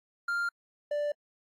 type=tone pair in turn; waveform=triangle; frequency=1396.9 / 587.3 Hz; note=F6 / D5; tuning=0 / 0 cents; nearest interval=octave + minor third; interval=1500 cents; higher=first; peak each=-26 dBFS; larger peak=neither; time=0.28-0.49 / 0.91-1.12 s; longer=neither; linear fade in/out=5 ms; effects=AAC 48 kbps